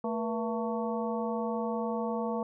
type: harmonic tone with a mistuned harmonic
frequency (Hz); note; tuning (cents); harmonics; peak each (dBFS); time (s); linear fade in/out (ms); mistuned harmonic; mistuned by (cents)
223.6; A3; +28; 1 / 2 / 3 / 4 / 5; -33 / -34 / -37 / -38 / -41; 0.04-2.43; 2; 2; +120
effects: none